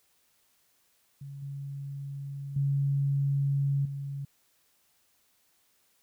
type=tone with level steps; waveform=sine; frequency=139.6 Hz; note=C#3; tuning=13 cents sharp; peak=-39 / -35 / -24 / -33 dBFS; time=1.21-4.25 s; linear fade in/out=5 ms; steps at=1.42 / 2.56 / 3.85 s; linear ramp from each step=5 ms; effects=white hiss -69 dBFS RMS until 6.02 s